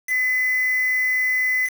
sine tone with quantisation, 2016 Hz, B6, 35 cents sharp, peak -18 dBFS, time 0.07-1.7 s, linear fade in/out 50 ms, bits 5, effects none

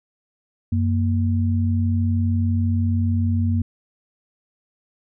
sine tone pair together, 93.5 / 233 Hz, F#2 / A#3, +19 / -1 cents, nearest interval octave + major third, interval 1580 cents, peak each -18 / -23 dBFS, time 0.72-3.62 s, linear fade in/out 5 ms, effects none

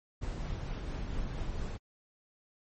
brown noise with tremolo, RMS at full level -35 dBFS, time 0.21-1.78 s, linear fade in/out 20 ms, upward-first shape sine, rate 4.4 Hz, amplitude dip 25%, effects MP3 32 kbps

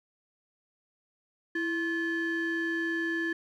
triangle ring-modulated tone, 698.5 Hz, F5, in tune, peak -23 dBFS, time 1.55-3.33 s, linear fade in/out 5 ms, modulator 1030 Hz, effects none

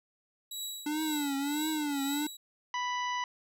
20% pulse tone with tremolo, 3891 Hz, B7, 27 cents flat, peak -29 dBFS, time 0.51-2.37 s, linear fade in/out 5 ms, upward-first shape triangle, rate 2 Hz, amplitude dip 80%
square tone with vibrato, 293.7 Hz, D4, in tune, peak -31 dBFS, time 0.86-2.27 s, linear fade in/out 5 ms, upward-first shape triangle, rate 1.5 Hz, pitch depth 130 cents each way
harmonic tone, 987.8 Hz, B5, in tune, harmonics 1 / 2 / 3 / 4 / 5 / 6, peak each -32 / -37 / -41 / -50 / -52 / -48 dBFS, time 2.74-3.24 s, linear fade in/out 2 ms
effects none

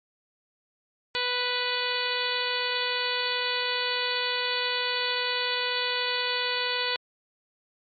harmonic tone, 493.9 Hz, B4, in tune, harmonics 1 / 2 / 3 / 4 / 5 / 6 / 7 / 8 / 9, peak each -34 / -34 / -34 / -34 / -34 / -34 / -34 / -34 / -34 dBFS, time 1.15-6.96 s, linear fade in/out 0 ms, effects MP3 32 kbps

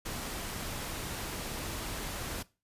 pink noise, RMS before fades -38 dBFS, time 0.05-2.43 s, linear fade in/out 10 ms, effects noise-tail reverb RT60 0.3 s tail -20 dB re dry + resampled to 32000 Hz

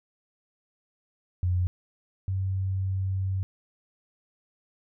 sine tone pair in turn, 89.9 / 95.3 Hz, F#2 / G2, -49 / -48 cents, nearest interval minor second, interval 101 cents, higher second, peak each -22 / -25 dBFS, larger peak first, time 1.43-1.67 / 2.28-3.43 s, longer second, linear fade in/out 0 ms, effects none

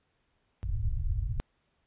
pink low-pass noise, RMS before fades -30 dBFS, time 0.63-1.4 s, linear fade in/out 0 ms, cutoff 120 Hz, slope 48 dB/octave, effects pink hiss -74 dBFS RMS until 1.86 s + resampled to 8000 Hz

